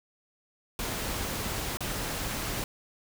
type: noise with dropouts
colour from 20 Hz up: pink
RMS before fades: -33 dBFS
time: 0.79-2.64 s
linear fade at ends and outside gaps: 1 ms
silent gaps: 1.771-1.806 s
effects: none